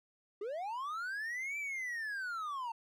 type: linear two-way sweep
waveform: triangle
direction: up then down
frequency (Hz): 383.9 to 2349 to 892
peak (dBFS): -35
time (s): 0.41-2.72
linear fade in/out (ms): 5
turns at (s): 1.58
effects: none